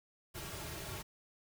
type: noise with comb filter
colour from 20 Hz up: pink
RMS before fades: -44 dBFS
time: 0.34-1.03 s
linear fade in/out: 20 ms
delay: 4 ms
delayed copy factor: -0.7
effects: none